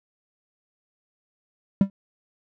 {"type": "tone with exponential decay", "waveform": "triangle", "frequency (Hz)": 196, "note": "G3", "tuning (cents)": 0, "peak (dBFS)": -8, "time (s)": [1.81, 1.9], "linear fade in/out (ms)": 2, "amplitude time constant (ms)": 19, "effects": []}